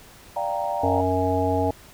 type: chord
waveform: sine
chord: G minor seventh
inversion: second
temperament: equal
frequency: 587.3 / 698.5 / 784 / 932.3 Hz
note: D5 / F5 / G5 / Bb5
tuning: 0 / 0 / 0 / 0 cents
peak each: -29 dBFS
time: 0.36-1.01 s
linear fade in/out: 5 ms
type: harmonic tone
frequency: 92.5 Hz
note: F#2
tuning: in tune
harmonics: 1 / 3 / 5 / 7 / 9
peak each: -26 / -26 / -26 / -26 / -26 dBFS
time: 0.83-1.71 s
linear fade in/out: 5 ms
effects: pink hiss -48 dBFS RMS until 1.93 s